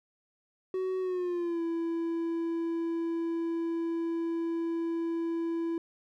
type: tone with pitch glide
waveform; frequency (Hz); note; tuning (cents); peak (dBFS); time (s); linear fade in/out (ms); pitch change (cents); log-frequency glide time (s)
triangle; 374 to 333.2; F#4 to E4; +19 to +19; -27; 0.74-5.78; 2; -200; 1-1.62
effects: none